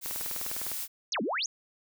blue noise, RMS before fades -35 dBFS, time 0.01-0.88 s, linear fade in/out 50 ms
click train, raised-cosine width 0.5 ms, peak -24 dBFS, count 14, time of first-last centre 0.06-0.717 s, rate 19.8 Hz
sine exponential two-way sweep, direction down then up, 6900 to 191.2 to 6900 Hz, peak -28 dBFS, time 1.12-1.46 s, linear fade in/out 2 ms, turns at 1.22 s
effects none

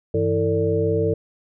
sine tone cluster, 97.2 / 162.9 / 329.2 / 447.4 / 581 Hz, G2 / E3 / E4 / A4 / D5, -14 / -20 / -2 / +29 / -19 cents, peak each -24 / -27 / -27 / -20 / -28 dBFS, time 0.14-1.14 s, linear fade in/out 5 ms, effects none

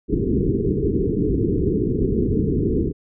white low-pass noise, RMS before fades -20 dBFS, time 0.08-2.93 s, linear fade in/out 50 ms, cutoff 440 Hz, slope 96 dB/octave, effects none

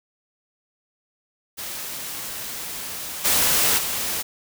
white noise with level steps, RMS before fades -32 / -19 / -26 dBFS, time 1.57-4.23 s, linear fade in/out 20 ms, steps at 3.24 / 3.77 s, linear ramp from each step 20 ms, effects none

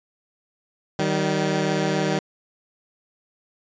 15% pulse tone pair together, 155.09 / 192.1 Hz, D#3 / G3, -5 / -35 cents, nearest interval major third, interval 370 cents, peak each -17 dBFS, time 0.99-2.19 s, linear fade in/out 2 ms, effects resampled to 16000 Hz

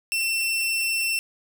sawtooth tone, 2695 Hz, E7, 38 cents sharp, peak -19 dBFS, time 0.12-1.19 s, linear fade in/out 0 ms, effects none

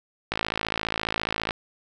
click train, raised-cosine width 0.3 ms, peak -9 dBFS, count 66, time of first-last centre 0.32-1.508 s, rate 54.7 Hz, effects none

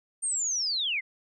sine linear sweep, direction down, 8870 to 1975.5 Hz, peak -26 dBFS, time 0.22-1.01 s, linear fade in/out 20 ms, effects none

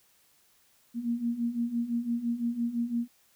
sine beating tone pair, 232.1 / 238 Hz, A#3 / A#3, -7 / +36 cents, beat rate 5.9 Hz, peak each -33 / -29 dBFS, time 0.94-3.08 s, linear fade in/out 50 ms, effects white hiss -65 dBFS RMS until 3.35 s

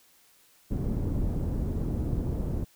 pink low-pass noise, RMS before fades -29 dBFS, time 0.7-2.65 s, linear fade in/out 20 ms, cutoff 280 Hz, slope 12 dB/octave, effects white hiss -61 dBFS RMS until 2.75 s

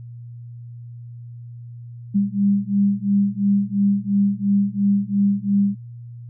sine beating tone pair, 198.8 / 201.7 Hz, G3 / G3, +25 / +50 cents, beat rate 2.9 Hz, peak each -19 / -19 dBFS, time 2.14-5.76 s, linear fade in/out 20 ms, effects added 119 Hz sine -34 dBFS peak until 6.29 s

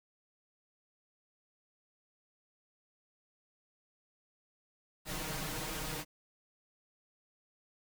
pink noise with comb filter, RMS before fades -39 dBFS, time 5.05-6.05 s, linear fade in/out 50 ms, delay 6.4 ms, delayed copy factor +1, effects none

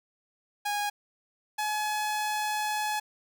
sawtooth tone pair in turn, 824 / 848.1 Hz, G#5 / G#5, -14 / +36 cents, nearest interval unison, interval 50 cents, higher second, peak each -24 dBFS, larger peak neither, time 0.65-0.9 / 1.58-3 s, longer second, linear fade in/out 10 ms, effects none

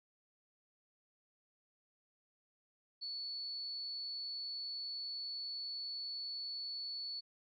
sine tone, 4435 Hz, C#8, in tune, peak -40 dBFS, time 3.01-7.21 s, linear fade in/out 20 ms, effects none

